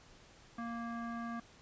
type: tone with low-pass filter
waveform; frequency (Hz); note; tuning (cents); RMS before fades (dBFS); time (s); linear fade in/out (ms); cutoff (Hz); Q
square; 233.1; A#3; 0; -41; 0.58-1.4; 5; 1400; 4.4
effects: pink hiss -60 dBFS RMS until 1.61 s + resampled to 16000 Hz